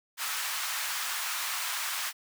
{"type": "high-pass noise", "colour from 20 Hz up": "pink", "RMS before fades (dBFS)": -33, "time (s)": [0.17, 2.13], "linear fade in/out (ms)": 50, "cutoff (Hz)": 1000, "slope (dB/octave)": 24, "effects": []}